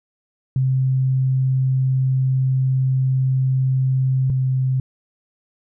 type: tone pair in turn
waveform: sine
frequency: 131.2 / 130.5 Hz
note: C3 / C3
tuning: +5 / -4 cents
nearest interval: unison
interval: 9 cents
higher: first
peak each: -15 / -16 dBFS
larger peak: first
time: 0.56-4.3 / 4.3-4.8 s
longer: first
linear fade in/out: 2 ms
effects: none